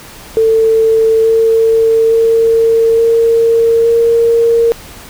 sine tone with pitch steps, 446.4 / 450.5 / 454.7 / 459 / 463.2 Hz, A4 / A4 / A#4 / A#4 / A#4, +25 / +41 / -43 / -27 / -11 cents, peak -6 dBFS, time 0.37-4.72 s, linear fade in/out 0 ms, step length 870 ms, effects pink hiss -33 dBFS RMS until 5.09 s

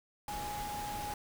sine tone in noise, 830 Hz, G#5, 1 cent flat, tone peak -38 dBFS, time 0.28-1.14 s, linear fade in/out 2 ms, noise pink, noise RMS -43 dBFS, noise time 0.28-1.14 s, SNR +2 dB, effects none

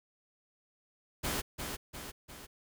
pink noise with echo, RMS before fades -34 dBFS, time 1.23-1.42 s, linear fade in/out 20 ms, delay 350 ms, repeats 3, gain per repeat -5 dB, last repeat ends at 2.47 s, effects none

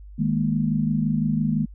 sine chord, D# suspended fourth, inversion none, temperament just, 155.56 / 207.4 / 233.3 Hz, D#3 / G#3 / A#3, 0 / -2 / +2 cents, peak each -24 dBFS, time 0.18-1.66 s, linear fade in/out 20 ms, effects added 50 Hz sine -39 dBFS peak until 1.74 s

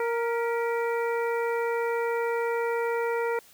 harmonic tone with a mistuned harmonic, 466.2 Hz, A#4, in tune, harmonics 1 / 2 / 3 / 4 / 5, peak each -26 / -32 / -36 / -38 / -40 dBFS, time 0-3.39 s, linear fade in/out 2 ms, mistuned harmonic 4, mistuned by +60 cents, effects white hiss -55 dBFS RMS until 3.53 s

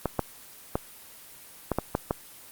clicks, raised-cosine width 1 ms, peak -10 dBFS, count 7, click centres 0.057 / 0.193 / 0.755 / 1.717 / 1.786 / 1.951 / 2.109 s, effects white hiss -48 dBFS RMS until 2.51 s + Opus 24 kbps

